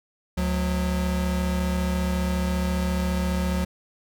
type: tone pair together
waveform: square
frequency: 72.03 / 181.5 Hz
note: D2 / F#3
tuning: -33 / -33 cents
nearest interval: octave + major third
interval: 1600 cents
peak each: -26 dBFS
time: 0.37-3.65 s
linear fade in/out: 10 ms
effects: none